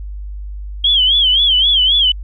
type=tone with vibrato; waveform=sine; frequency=3198 Hz; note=G7; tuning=34 cents sharp; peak=-9 dBFS; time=0.84-2.12 s; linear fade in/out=5 ms; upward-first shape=sine; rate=3.8 Hz; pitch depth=130 cents each way; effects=added 50 Hz sine -24 dBFS peak until 2.23 s